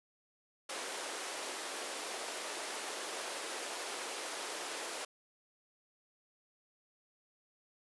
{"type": "high-pass noise", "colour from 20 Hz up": "pink", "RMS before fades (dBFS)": -41, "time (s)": [0.69, 5.05], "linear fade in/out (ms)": 5, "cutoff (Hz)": 370, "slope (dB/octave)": 24, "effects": ["resampled to 24000 Hz"]}